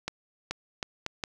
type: accelerating click train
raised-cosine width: 0.2 ms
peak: -14 dBFS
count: 5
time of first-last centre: 0.08-1.238 s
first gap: 430 ms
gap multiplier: 0.74
effects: none